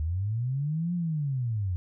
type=linear two-way sweep; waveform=sine; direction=up then down; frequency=73.42 to 178.3 to 85.7 Hz; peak=-26 dBFS; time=0-1.76 s; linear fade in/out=0 ms; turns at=0.94 s; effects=none